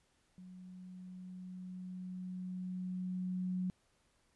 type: tone with level ramp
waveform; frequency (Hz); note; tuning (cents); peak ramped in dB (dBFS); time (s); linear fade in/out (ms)
sine; 183.3; F#3; -16; -50 to -33; 0.38-3.7; 0
effects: pink hiss -74 dBFS RMS until 4.35 s + resampled to 24000 Hz